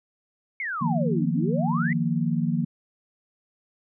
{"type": "exponential two-way sweep", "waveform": "sine", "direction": "down then up", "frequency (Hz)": [2237, 218.6, 2084], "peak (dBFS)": -27, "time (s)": [0.6, 1.93], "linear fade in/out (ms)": 2, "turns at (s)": 1.31}
{"type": "chord", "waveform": "sine", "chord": "Eb suspended second", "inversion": "none", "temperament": "equal", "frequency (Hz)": [155.56, 174.61, 233.1], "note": ["Eb3", "F3", "Bb3"], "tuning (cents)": [0, 0, 0], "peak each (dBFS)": -26, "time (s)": [0.81, 2.65], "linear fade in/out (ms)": 10}
{"effects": []}